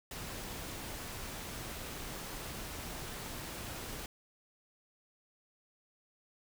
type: noise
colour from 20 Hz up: pink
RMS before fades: -43 dBFS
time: 0.11-4.06 s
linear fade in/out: 2 ms
effects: none